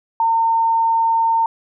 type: tone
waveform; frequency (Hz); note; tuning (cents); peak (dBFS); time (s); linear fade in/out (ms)
sine; 910; A#5; -42; -13; 0.2-1.46; 2
effects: none